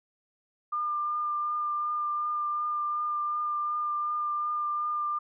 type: tone with vibrato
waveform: sine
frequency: 1200 Hz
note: D6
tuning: 37 cents sharp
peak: -27 dBFS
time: 0.72-5.19 s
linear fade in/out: 10 ms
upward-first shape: triangle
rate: 2.7 Hz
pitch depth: 14 cents each way
effects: none